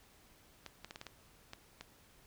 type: clicks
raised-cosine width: 0.2 ms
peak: -28 dBFS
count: 8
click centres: 0.663 / 0.846 / 0.909 / 0.959 / 1.014 / 1.067 / 1.534 / 1.81 s
effects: pink hiss -64 dBFS RMS until 2.26 s